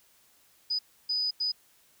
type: tone bursts at uneven times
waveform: sine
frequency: 4978 Hz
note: D#8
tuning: in tune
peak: -26 dBFS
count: 3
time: 0.7-0.79 / 1.09-1.31 / 1.4-1.52 s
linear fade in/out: 10 ms
effects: white hiss -63 dBFS RMS until 2 s